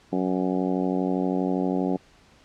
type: harmonic tone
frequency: 92.5 Hz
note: F#2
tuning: in tune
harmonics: 2 / 3 / 4 / 5 / 6 / 7 / 8 / 9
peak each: -27 / -26 / -30 / -33 / -35 / -37 / -35 / -39 dBFS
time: 0.12-1.97 s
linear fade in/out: 10 ms
effects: pink hiss -56 dBFS RMS until 2.44 s + low-pass 6000 Hz 12 dB/octave